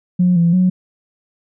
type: tone with pitch steps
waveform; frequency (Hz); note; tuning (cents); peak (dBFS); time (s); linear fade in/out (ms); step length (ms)
sine; 179.5 / 169.8 / 183.4; F3 / F3 / F#3; +48 / -48 / -15; -9; 0.19-0.7; 10; 170
effects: tanh soft clip ceiling -5 dBFS